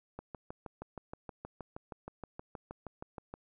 click train, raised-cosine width 1 ms, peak -28 dBFS, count 21, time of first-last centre 0.19-3.34 s, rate 6.35 Hz, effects none

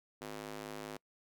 square tone with high-pass filter, 52.3 Hz, G#1, 13 cents sharp, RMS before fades -45 dBFS, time 0.21-0.97 s, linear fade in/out 5 ms, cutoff 310 Hz, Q 0.95, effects noise-tail reverb RT60 0.1 s tail -26 dB re dry

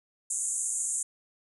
pink band-pass noise, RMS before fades -31 dBFS, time 0.3-1.03 s, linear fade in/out 5 ms, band 6700 to 10000 Hz, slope 96 dB/octave, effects none

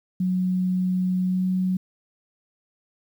sine tone with pitch glide, 183.7 to 185.19 Hz, F#3 to F#3, -12 to +2 cents, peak -20 dBFS, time 0.2-1.77 s, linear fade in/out 5 ms, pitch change +14 cents, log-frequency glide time 1.24-1.46 s, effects 9-bit

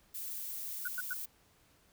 violet noise, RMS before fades -41 dBFS, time 0.14-1.26 s, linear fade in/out 10 ms
sine tone bursts, 1471 Hz, F#6, 11 cents flat, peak -34 dBFS, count 3, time 0.85-1.134 s, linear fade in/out 5 ms, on 30 ms, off 97 ms
effects pink hiss -67 dBFS RMS until 1.92 s

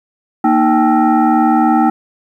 sine tone with frequency modulation, 233.6 Hz, A#3, 4 cents sharp, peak -8 dBFS, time 0.44-1.9 s, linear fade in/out 5 ms, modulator 544 Hz, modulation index 1.5, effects 8-bit

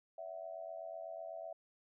sine tone with amplitude modulation, 659.3 Hz, E5, in tune, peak -39 dBFS, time 0.18-1.53 s, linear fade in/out 5 ms, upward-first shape sine, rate 88 Hz, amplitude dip 90%, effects none

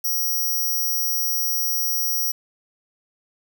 5% pulse tone, 5700 Hz, F8, 34 cents sharp, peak -15 dBFS, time 0.04-2.32 s, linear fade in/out 10 ms, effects 8-bit

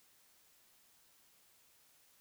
silence, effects white hiss -68 dBFS RMS until 2.2 s

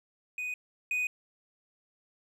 triangle tone pair in turn, 2489 / 2489 Hz, D#7 / D#7, 0 / 0 cents, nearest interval unison, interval 0 cents, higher neither, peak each -31 / -26 dBFS, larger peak second, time 0.38-0.54 / 0.91-1.07 s, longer neither, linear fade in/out 2 ms, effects none

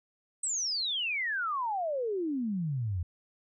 sine exponential sweep, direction down, 8270 to 82.41 Hz, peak -29 dBFS, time 0.43-3.03 s, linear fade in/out 5 ms, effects none

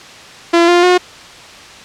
sawtooth tone with pitch steps, 340 / 350.2 / 360.6 Hz, F4 / F4 / F#4, -46 / +5 / -45 cents, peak -3 dBFS, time 0.53-0.98 s, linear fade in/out 10 ms, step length 150 ms, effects white hiss -35 dBFS RMS until 1.84 s + low-pass 5000 Hz 12 dB/octave

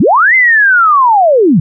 sine linear two-way sweep, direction up then down, 136.1 to 2093 to 136.1 Hz, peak -4 dBFS, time 0-1.6 s, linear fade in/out 5 ms, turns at 0.35 s, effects none

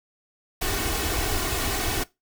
pink noise with comb filter, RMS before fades -26 dBFS, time 0.61-2.04 s, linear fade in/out 10 ms, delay 2.7 ms, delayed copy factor +0.6, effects noise-tail reverb RT60 0.2 s tail -20 dB re dry

